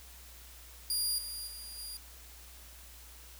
20% pulse tone with level steps, 4819 Hz, D8, 44 cents sharp, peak -24 / -33 / -38 / -35 dBFS, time 0.9-1.97 s, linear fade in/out 2 ms, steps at 1.18 / 1.47 / 1.78 s, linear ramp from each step 5 ms, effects added 60 Hz sine -53 dBFS peak until 3.39 s + white hiss -54 dBFS RMS until 3.39 s

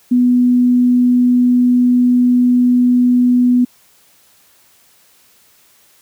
sine tone, 246.9 Hz, B3, in tune, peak -8 dBFS, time 0.11-3.65 s, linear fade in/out 10 ms, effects white hiss -51 dBFS RMS until 6.01 s + high-pass 60 Hz 12 dB/octave

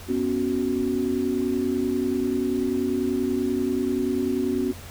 sine chord, B suspended second, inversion none, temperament equal, 246.9 / 277.2 / 370 Hz, B3 / C#4 / F#4, 0 / 0 / 0 cents, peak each -26 dBFS, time 0.08-4.73 s, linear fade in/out 20 ms, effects added 88 Hz sine -41 dBFS peak until 4.9 s + pink hiss -43 dBFS RMS until 4.9 s

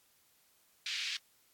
white band-pass noise, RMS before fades -38 dBFS, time 0.86-1.17 s, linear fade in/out 2 ms, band 2100 to 4500 Hz, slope 24 dB/octave, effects white hiss -69 dBFS RMS until 1.53 s + AAC 64 kbps

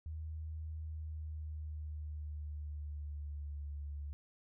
sine tone with pitch glide, 78.5 to 72.4 Hz, D#2 to D2, +16 to -24 cents, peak -40 dBFS, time 0.06-4.13 s, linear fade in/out 0 ms, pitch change -140 cents, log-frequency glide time 0.79-3.65 s, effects none

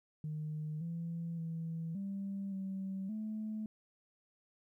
sine tone with pitch steps, 153.4 / 167.6 / 163.9 / 196.8 / 192.1 / 216.1 Hz, D#3 / E3 / E3 / G3 / G3 / A3, -24 / +29 / -10 / +7 / -35 / -31 cents, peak -36 dBFS, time 0.24-3.66 s, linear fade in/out 2 ms, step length 570 ms, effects tanh soft clip ceiling -33 dBFS + 13-bit

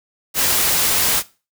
white noise, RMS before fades -17 dBFS, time 0.34-1.23 s, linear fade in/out 50 ms, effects noise-tail reverb RT60 0.3 s tail -18 dB re dry

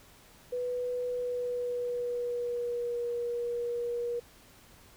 sine tone with pitch glide, 493.9 to 477.4 Hz, B4 to A#4, 0 to +41 cents, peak -30 dBFS, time 0.52-4.2 s, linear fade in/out 10 ms, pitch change -59 cents, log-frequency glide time 1.04-3.05 s, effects pink hiss -57 dBFS RMS until 4.96 s

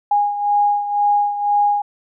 sine beating tone pair, 821 / 823 Hz, G#5 / G#5, -20 / -16 cents, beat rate 2 Hz, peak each -15 / -21 dBFS, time 0.11-1.82 s, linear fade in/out 5 ms, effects none

